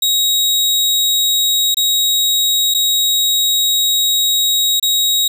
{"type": "tone with dropouts", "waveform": "sawtooth", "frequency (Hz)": 3800, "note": "A#7", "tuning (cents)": 33, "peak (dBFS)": -9, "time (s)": [0.02, 5.28], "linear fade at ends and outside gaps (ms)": 5, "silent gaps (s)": [[1.745, 1.769], [2.74, 2.746], [4.798, 4.826]], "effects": []}